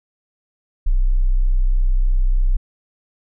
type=tone; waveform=sine; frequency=31.61 Hz; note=B0; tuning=41 cents sharp; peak=-12 dBFS; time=0.86-2.57 s; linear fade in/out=10 ms; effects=none